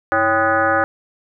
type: tone with frequency modulation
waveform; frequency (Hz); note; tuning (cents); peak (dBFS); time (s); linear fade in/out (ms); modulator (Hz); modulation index
sine; 1015; B5; +47; -13; 0.12-0.84; 0; 230; 2.7
effects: none